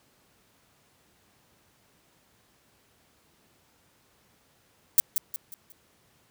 violet noise with echo, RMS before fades -17 dBFS, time 4.98-5 s, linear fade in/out 0 ms, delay 180 ms, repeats 4, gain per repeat -8 dB, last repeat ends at 5.72 s, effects pink hiss -64 dBFS RMS until 6.3 s + high-pass 80 Hz 12 dB/octave

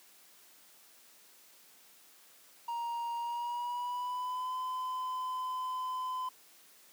triangle tone with pitch glide, 939 to 1018.1 Hz, A#5 to C6, +12 to -48 cents, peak -32 dBFS, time 2.68-6.29 s, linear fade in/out 5 ms, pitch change +140 cents, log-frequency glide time 3.17-4.55 s, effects white hiss -60 dBFS RMS until 6.92 s + high-pass 200 Hz 12 dB/octave

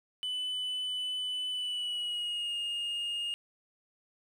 sine tone with pitch glide, 2999 to 2842 Hz, F#7 to F7, +23 to +30 cents, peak -29 dBFS, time 0.23-3.34 s, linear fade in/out 0 ms, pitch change -93 cents, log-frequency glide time 1.51-2.55 s, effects tanh soft clip ceiling -31 dBFS + 10-bit

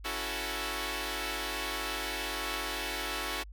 5% pulse chord, F# minor seventh, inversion second, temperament equal, 277.2 / 329.6 / 370 / 440 Hz, C#4 / E4 / F#4 / A4, 0 / 0 / 0 / 0 cents, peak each -29 / -28 / -27 / -27 dBFS, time 0.04-3.44 s, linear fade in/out 20 ms, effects added 50 Hz sine -44 dBFS peak until 3.52 s

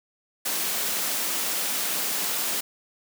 white high-pass noise, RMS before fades -27 dBFS, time 0.45-2.61 s, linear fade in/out 10 ms, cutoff 170 Hz, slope 48 dB/octave, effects none

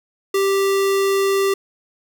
square tone, 392 Hz, G4, in tune, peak -16 dBFS, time 0.34-1.54 s, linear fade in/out 5 ms, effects none

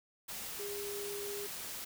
sine tone in noise, 406.4 Hz, G#4, 38 cents flat, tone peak -40 dBFS, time 0.59-1.47 s, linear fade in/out 10 ms, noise white, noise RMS -43 dBFS, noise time 0.28-1.85 s, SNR 0 dB, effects none

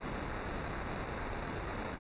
pink noise with sample-and-hold, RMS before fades -39 dBFS, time 0-1.99 s, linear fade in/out 50 ms, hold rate 3150 Hz, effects resampled to 8000 Hz

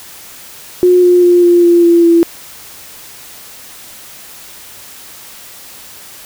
sine tone with pitch steps, 360 / 356.1 / 352.2 / 348.3 / 344.5 / 340.8 / 337.1 Hz, F#4 / F4 / F4 / F4 / F4 / F4 / E4, -47 / +34 / +15 / -5 / -24 / -42 / +39 cents, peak -4 dBFS, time 0.83-2.23 s, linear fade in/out 0 ms, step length 200 ms, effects white hiss -34 dBFS RMS until 6.25 s

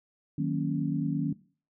sine chord, D# minor seventh, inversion none, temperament equal, 155.56 / 185 / 233.1 / 277.2 Hz, D#3 / F#3 / A#3 / C#4, 0 / 0 / 0 / 0 cents, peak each -30 / -33 / -34 / -31 dBFS, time 0.38-1.33 s, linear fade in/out 5 ms, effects noise-tail reverb RT60 0.4 s tail -19 dB re dry

